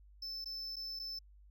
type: tone with dropouts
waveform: triangle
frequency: 5274 Hz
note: E8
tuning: in tune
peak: -39 dBFS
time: 0.22-1.19 s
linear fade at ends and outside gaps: 5 ms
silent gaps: 0.445-0.457 / 0.759-0.765 / 0.992-0.996 s
effects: added 50 Hz sine -57 dBFS peak until 1.5 s